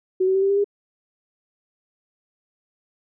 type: tone with pitch steps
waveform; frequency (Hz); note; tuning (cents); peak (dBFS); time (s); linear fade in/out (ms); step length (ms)
sine; 373.1 / 379.4 / 385.8 / 392.3 / 399 / 405.7; F#4 / F#4 / G4 / G4 / G4 / G#4; +14 / +43 / -28 / +1 / +31 / -41; -16; 0.2-0.644; 10; 74
effects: none